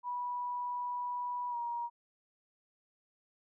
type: tone with pitch glide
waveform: sine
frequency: 979 to 947.8 Hz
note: B5 to A#5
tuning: -15 to +28 cents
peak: -34 dBFS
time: 0.03-1.9 s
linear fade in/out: 50 ms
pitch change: -57 cents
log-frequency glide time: 1.5-1.56 s
effects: none